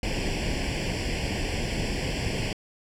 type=noise with comb filter; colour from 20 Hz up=pink; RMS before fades=-28 dBFS; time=0.03-2.53 s; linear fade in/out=2 ms; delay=0.39 ms; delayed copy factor=+0.95; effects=low-pass 6000 Hz 12 dB/octave